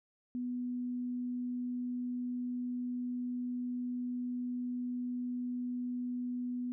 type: tone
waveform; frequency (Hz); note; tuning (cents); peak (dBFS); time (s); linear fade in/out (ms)
sine; 246.9; B3; 0; -34; 0.35-6.72; 0
effects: none